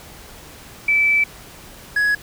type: tone pair in turn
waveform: sine / triangle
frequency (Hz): 2315 / 1675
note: D7 / G#6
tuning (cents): -25 / +14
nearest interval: tritone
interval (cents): 561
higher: first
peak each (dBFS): -13 / -13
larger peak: neither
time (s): 0.88-1.24 / 1.96-2.15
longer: first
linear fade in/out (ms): 5
effects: pink hiss -41 dBFS RMS until 2.22 s